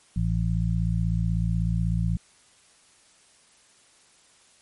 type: harmonic tone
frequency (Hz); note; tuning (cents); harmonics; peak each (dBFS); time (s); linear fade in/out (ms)
56.2; A1; +37; 1 / 2 / 3; -26 / -26 / -26; 0.16-2.17; 5
effects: white hiss -58 dBFS RMS until 4.61 s + MP3 48 kbps